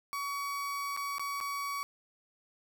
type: tone with dropouts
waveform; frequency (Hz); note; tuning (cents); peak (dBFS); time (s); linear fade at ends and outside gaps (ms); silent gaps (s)
35% pulse; 1130; C#6; +33; -32; 0.13-1.83; 0; 0.965-0.973 / 1.183-1.195 / 1.403-1.41
effects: none